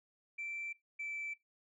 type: tone pair in turn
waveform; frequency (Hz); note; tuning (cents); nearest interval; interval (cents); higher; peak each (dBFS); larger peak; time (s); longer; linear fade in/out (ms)
sine; 2340 / 2324; D7 / D7; -7 / -19; unison; 12; first; -38 / -37; second; 0.38-0.73 / 0.99-1.34; neither; 10
effects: noise-tail reverb RT60 0.2 s tail -22 dB re dry + tanh soft clip ceiling -35 dBFS